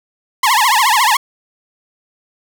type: tone with vibrato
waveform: sawtooth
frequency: 960 Hz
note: B5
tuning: 49 cents flat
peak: -6 dBFS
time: 0.43-1.17 s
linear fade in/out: 5 ms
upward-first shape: triangle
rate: 14 Hz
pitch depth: 280 cents each way
effects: none